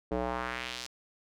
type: tone with band-pass filter sweep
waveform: square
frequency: 61.74 Hz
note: B1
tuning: in tune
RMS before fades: -35 dBFS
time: 0.11-0.87 s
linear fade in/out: 10 ms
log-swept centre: 450 to 5500 Hz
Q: 1.5
effects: none